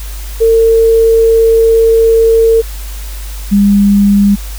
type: tone pair in turn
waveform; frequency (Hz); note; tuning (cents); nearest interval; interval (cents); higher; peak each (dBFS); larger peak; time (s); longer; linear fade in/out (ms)
sine; 452.9 / 201.7; A#4 / G3; -50 / +50; octave + major second; 1400; first; -4; neither; 0.4-2.62 / 3.51-4.36; first; 20
effects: added 50 Hz sine -20 dBFS peak until 4.58 s + white hiss -31 dBFS RMS until 4.58 s